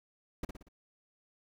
brown noise with echo, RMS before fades -34 dBFS, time 0.43-0.45 s, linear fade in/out 5 ms, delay 59 ms, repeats 4, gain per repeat -6 dB, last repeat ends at 0.686 s, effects none

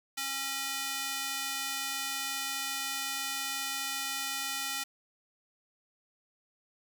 square tone with high-pass filter, 272.8 Hz, C#4, 28 cents flat, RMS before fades -35 dBFS, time 0.17-4.84 s, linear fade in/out 10 ms, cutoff 1900 Hz, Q 0.54, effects none

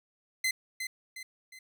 sawtooth tone with echo, 2054 Hz, C7, 33 cents flat, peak -23 dBFS, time 0.44-0.51 s, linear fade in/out 5 ms, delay 360 ms, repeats 3, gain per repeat -7 dB, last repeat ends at 1.59 s, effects none

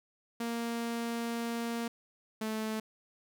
sawtooth tone pair in turn, 233.1 / 218.4 Hz, A#3 / A3, 0 / -13 cents, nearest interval minor second, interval 113 cents, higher first, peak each -29 / -29 dBFS, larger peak neither, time 0.4-1.88 / 2.41-2.8 s, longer first, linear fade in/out 5 ms, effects none

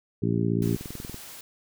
harmonic tone, 57 Hz, A#1, 38 cents flat, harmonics 2 / 3 / 4 / 5 / 6 / 7, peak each -27 / -27 / -30 / -31 / -32 / -32 dBFS, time 0.22-0.76 s, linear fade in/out 10 ms
white noise, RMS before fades -43 dBFS, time 0.62-1.41 s, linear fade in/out 2 ms
click train, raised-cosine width 3 ms, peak -24 dBFS, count 12, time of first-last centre 0.62-1.144 s, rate 21 Hz
effects none

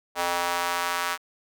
square tone with high-pass filter sweep, 87.31 Hz, F2, in tune, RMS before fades -27 dBFS, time 0.15-1.18 s, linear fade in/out 50 ms, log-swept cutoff 740 to 1200 Hz, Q 1.6, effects none

